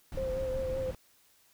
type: noise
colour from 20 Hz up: brown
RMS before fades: -39 dBFS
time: 0.12-0.95 s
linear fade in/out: 2 ms
type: tone with vibrato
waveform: sine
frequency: 523.3 Hz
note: C5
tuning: in tune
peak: -31 dBFS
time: 0.17-0.91 s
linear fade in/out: 5 ms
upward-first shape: sine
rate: 5.3 Hz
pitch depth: 26 cents each way
effects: white hiss -65 dBFS RMS until 1.53 s